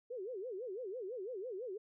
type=tone with vibrato; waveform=sine; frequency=436 Hz; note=A4; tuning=16 cents flat; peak=-40 dBFS; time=0.1-1.78 s; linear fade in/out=10 ms; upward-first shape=sine; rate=6 Hz; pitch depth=300 cents each way; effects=none